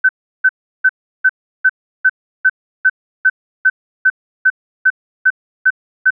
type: tone bursts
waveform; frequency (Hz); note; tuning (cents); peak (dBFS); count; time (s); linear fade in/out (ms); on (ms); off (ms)
sine; 1524; G6; -49; -6; 16; 0.04-6.106; 10; 51; 350
effects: none